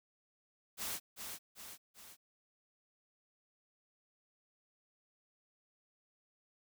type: noise with echo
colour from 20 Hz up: white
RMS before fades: -40 dBFS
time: 0.77-1 s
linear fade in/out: 50 ms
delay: 390 ms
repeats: 3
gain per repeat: -5 dB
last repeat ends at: 2.17 s
effects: none